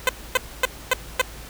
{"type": "tone bursts", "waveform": "10% pulse", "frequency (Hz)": 511, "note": "C5", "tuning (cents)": -41, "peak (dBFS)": -7, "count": 5, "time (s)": [0.07, 1.215], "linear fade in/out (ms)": 2, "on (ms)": 21, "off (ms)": 260, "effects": ["added 54 Hz sine -41 dBFS peak until 1.49 s", "pink hiss -41 dBFS RMS until 1.49 s"]}